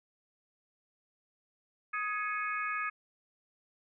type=harmonic tone with a mistuned harmonic; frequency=418 Hz; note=G#4; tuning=11 cents sharp; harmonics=3 / 4 / 5 / 6; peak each=-35 / -37 / -39 / -41 dBFS; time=1.93-2.9 s; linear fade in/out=10 ms; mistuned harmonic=5; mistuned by=+78 cents; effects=none